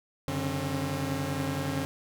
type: tone cluster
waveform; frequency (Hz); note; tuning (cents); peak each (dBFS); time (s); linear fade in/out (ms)
sawtooth; 93.2 / 136 / 146.7 / 269; F#2 / C#3 / D3 / C4; +13 / -33 / -2 / +48; -33 / -35 / -29 / -29; 0.28-1.85; 0
effects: none